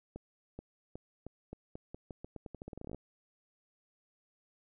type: accelerating click train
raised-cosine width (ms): 2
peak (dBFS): -30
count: 23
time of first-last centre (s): 0.16-2.946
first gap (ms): 430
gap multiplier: 0.85
effects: none